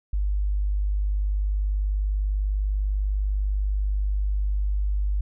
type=tone; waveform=sine; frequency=50.1 Hz; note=G1; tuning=38 cents sharp; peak=-21 dBFS; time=0.13-5.21 s; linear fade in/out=5 ms; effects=none